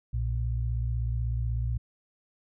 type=tone pair together; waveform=sine; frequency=60.32 / 116.54 Hz; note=B1 / A#2; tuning=-40 / 0 cents; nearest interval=major seventh; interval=1140 cents; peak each=-28 / -30 dBFS; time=0.13-1.78 s; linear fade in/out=10 ms; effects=none